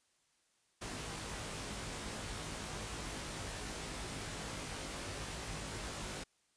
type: noise with comb filter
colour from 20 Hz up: pink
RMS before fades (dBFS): -43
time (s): 0.81-6.24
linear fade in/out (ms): 10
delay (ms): 19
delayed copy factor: +1
effects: white hiss -75 dBFS RMS until 6.56 s + resampled to 22050 Hz